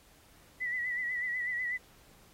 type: tone with vibrato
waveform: sine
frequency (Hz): 1964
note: B6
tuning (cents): -10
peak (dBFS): -31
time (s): 0.6-1.78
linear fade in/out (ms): 20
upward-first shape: sine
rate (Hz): 8.1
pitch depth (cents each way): 52
effects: pink hiss -61 dBFS RMS until 2.33 s + AAC 48 kbps